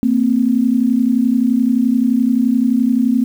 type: tone pair together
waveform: sine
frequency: 228.9 / 260.5 Hz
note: A#3 / C4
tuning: -31 / -7 cents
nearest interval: major second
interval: 224 cents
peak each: -14 dBFS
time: 0.03-3.24 s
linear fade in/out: 0 ms
effects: 7-bit